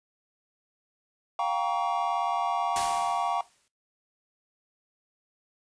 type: chord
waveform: triangle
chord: G half-diminished seventh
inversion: third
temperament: just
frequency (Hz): 705.6 / 784 / 940.8 / 1128.9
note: F5 / G5 / Bb5 / Db6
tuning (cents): +18 / 0 / +16 / +31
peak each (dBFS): -29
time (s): 1.39-3.41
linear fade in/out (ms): 2
type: noise with exponential decay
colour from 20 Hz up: white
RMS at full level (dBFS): -30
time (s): 2.76-3.68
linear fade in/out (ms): 0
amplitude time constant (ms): 200
effects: noise-tail reverb RT60 0.2 s tail -17 dB re dry + resampled to 22050 Hz

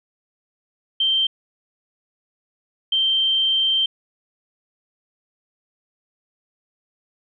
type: tone bursts at uneven times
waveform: sine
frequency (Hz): 3136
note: G7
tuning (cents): 0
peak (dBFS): -16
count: 2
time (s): 1-1.27 / 2.92-3.86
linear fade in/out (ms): 5
effects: none

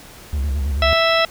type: tone with vibrato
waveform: triangle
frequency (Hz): 70.1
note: C#2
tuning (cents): +20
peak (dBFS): -16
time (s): 0.33-0.93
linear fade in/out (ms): 0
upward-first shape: square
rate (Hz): 9.1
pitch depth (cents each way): 88
type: harmonic tone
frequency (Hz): 659.3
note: E5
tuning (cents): 0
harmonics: 1 / 2 / 3 / 4 / 5 / 6 / 8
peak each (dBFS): -17 / -20 / -22 / -23 / -24 / -25 / -26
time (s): 0.82-1.25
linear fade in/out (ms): 2
effects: pink hiss -41 dBFS RMS until 1.3 s

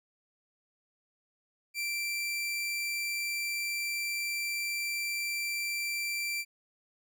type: tone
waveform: sawtooth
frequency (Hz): 2349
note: D7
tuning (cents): 0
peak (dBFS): -28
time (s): 1.74-6.45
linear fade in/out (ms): 50
effects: none

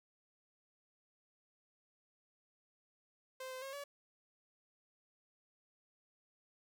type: tone with pitch steps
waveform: sawtooth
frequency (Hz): 520 / 516 / 541 / 569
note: C5 / C5 / C#5 / C#5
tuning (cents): -11 / -24 / -42 / +45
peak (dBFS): -40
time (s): 3.4-3.84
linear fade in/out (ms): 5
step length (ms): 110
effects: none

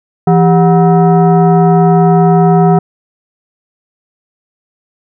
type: tone with frequency modulation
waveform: sine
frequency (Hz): 167.6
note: E3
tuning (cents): +29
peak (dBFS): -4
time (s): 0.27-2.79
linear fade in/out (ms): 5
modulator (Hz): 565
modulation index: 1
effects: none

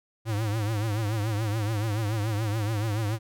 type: tone with vibrato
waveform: square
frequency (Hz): 107.5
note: A2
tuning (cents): -40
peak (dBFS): -26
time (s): 0.25-3.19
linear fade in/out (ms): 50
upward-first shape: triangle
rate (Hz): 7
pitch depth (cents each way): 130
effects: none

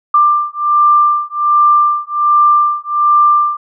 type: beating tone pair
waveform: sine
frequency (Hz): 1186 / 1187.3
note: D6 / D6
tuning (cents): +17 / +19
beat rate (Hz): 1.3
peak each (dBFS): -11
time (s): 0.14-3.57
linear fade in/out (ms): 5
effects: none

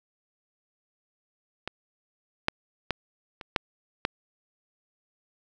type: clicks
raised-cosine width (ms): 0.3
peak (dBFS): -16 / -6 / -10 / -23 / -6 / -8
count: 6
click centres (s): 1.676 / 2.484 / 2.907 / 3.412 / 3.562 / 4.051
effects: none

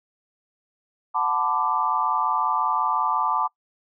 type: chord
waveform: sine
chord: B minor seventh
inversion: second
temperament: equal with one note detuned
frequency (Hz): 740 / 880 / 1005.6 / 1174.7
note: F#5 / A5 / B5 / D6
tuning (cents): 0 / 0 / +31 / 0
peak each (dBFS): -30 / -25 / -26 / -24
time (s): 1.14-3.48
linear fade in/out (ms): 20
effects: noise-tail reverb RT60 0.1 s tail -23 dB re dry

